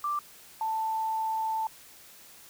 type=tone pair in turn; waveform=sine; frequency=1177 / 884.3 Hz; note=D6 / A5; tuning=+3 / +8 cents; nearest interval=perfect fourth; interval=495 cents; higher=first; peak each=-27 dBFS; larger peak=neither; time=0.04-0.19 / 0.61-1.67 s; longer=second; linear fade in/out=2 ms; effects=white hiss -52 dBFS RMS until 2.49 s